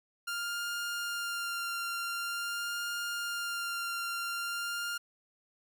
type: tone with vibrato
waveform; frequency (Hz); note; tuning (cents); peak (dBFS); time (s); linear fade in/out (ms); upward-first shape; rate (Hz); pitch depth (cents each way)
sawtooth; 1396.9; F6; 0; -30; 0.27-4.98; 10; sine; 0.46; 14
effects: none